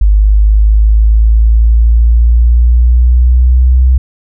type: exponential sweep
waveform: sine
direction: up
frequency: 50.7 to 64.1 Hz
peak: -3 dBFS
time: 0.01-3.98 s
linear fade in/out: 5 ms
effects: none